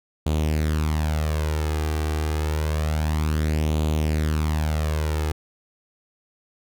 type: tone with flanger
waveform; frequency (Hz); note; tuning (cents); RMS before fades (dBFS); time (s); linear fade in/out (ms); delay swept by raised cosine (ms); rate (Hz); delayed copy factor
sawtooth; 77.1; D#2; -15; -23; 0.26-5.32; 5; 0.28 to 2.58; 0.28; +0.6
effects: none